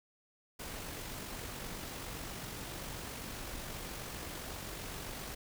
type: noise with amplitude modulation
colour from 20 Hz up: pink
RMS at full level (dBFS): -42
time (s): 0.59-5.35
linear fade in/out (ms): 10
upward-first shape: sine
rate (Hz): 47.6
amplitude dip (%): 30
effects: none